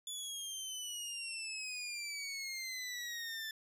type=exponential sweep; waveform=20% pulse; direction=down; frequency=3467 to 1754 Hz; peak=-35 dBFS; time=0.07-3.51 s; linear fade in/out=2 ms; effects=resampled to 32000 Hz